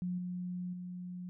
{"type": "tone with level steps", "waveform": "sine", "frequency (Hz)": 179.6, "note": "F3", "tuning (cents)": 49, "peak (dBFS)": [-33, -36, -40], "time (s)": [0.02, 1.29], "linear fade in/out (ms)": 0, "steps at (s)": [0.18, 0.73], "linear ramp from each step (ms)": 5, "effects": []}